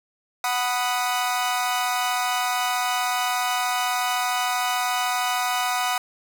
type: chord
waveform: sawtooth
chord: B major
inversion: second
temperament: equal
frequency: 740 / 987.8 / 1244.5 Hz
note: F#5 / B5 / D#6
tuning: 0 / 0 / 0 cents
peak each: -21 / -24 / -24 dBFS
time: 0.44-5.98 s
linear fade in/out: 2 ms
effects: none